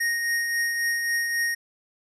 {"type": "tone with tremolo", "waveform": "square", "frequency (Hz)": 1864.7, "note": "A#6", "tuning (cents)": 0, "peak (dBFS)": -22, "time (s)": [0, 1.55], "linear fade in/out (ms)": 10, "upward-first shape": "triangle", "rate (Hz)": 3.7, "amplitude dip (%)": 40, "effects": ["resampled to 32000 Hz"]}